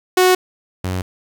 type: tone pair in turn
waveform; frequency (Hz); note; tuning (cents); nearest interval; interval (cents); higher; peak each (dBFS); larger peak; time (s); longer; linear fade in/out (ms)
sawtooth; 367.9 / 92.32; F#4 / F#2; -10 / -3; 2 octaves; 2393; first; -6 / -16; first; 0.17-0.35 / 0.84-1.02; neither; 5
effects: 8-bit